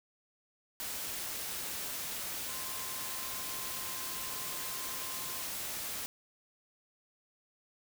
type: tone in noise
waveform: sine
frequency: 1046.5 Hz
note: C6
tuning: in tune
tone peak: -49 dBFS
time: 2.48-5.42 s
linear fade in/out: 0 ms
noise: white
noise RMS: -39 dBFS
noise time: 0.8-6.06 s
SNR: -13 dB
effects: none